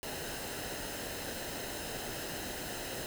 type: noise with comb filter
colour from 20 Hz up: pink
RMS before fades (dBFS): -40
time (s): 0.03-3.06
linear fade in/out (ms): 0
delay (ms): 0.87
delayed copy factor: -0.55
effects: none